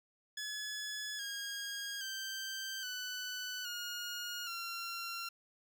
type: tone with pitch steps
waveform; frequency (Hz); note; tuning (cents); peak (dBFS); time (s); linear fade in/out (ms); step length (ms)
15% pulse; 1703 / 1630.8 / 1561.7 / 1495.4 / 1432 / 1371.3; G#6 / G#6 / G6 / F#6 / F6 / F6; +43 / -32 / -7 / +18 / +43 / -32; -33; 0.37-5.29; 5; 820
effects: none